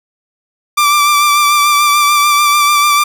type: tone with vibrato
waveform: sawtooth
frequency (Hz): 1174.7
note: D6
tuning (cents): 0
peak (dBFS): -4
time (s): 0.77-3.04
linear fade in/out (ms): 10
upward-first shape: sine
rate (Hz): 6.8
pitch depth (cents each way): 26
effects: none